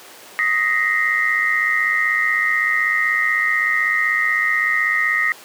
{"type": "tone cluster", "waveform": "sine", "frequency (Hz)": [1255, 1867, 1963, 2088], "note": ["D#6", "A#6", "B6", "C7"], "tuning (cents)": [15, 2, -11, -4], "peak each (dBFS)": [-25, -18, -23, -22], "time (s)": [0.39, 5.32], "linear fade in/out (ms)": 0, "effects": ["pink hiss -40 dBFS RMS until 5.44 s", "high-pass 400 Hz 12 dB/octave"]}